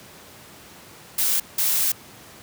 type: noise bursts at uneven times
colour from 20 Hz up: blue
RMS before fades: -21 dBFS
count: 2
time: 1.18-1.4 / 1.58-1.92 s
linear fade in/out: 5 ms
effects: pink hiss -45 dBFS RMS until 2.42 s + high-pass 100 Hz 12 dB/octave